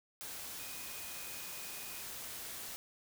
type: tone in noise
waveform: sine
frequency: 2489 Hz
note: D#7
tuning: in tune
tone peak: -54 dBFS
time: 0.59-2.02 s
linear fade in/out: 0 ms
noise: white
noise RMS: -45 dBFS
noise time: 0.21-2.76 s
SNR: -12 dB
effects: none